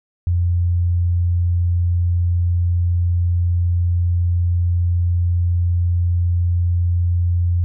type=tone; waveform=sine; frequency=87.31 Hz; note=F2; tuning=in tune; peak=-14 dBFS; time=0.27-7.64 s; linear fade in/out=0 ms; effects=none